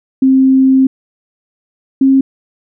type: tone pair in turn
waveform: sine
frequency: 264.4 / 268.4 Hz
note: C4 / C4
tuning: +18 / +44 cents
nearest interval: unison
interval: 26 cents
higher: second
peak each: -5 dBFS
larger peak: neither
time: 0.22-0.87 / 2.01-2.21 s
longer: first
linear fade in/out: 5 ms
effects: none